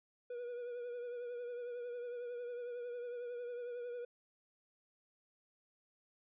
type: tone with vibrato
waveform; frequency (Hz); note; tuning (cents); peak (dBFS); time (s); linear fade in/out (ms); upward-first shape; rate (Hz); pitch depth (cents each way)
triangle; 484.3; B4; -34; -39; 0.3-4.05; 5; triangle; 11; 42
effects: resampled to 8000 Hz